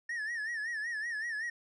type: tone with vibrato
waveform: triangle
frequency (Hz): 1801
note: A6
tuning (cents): +40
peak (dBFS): -32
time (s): 0.09-1.5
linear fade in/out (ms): 5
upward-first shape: sine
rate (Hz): 5.3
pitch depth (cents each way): 110
effects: resampled to 22050 Hz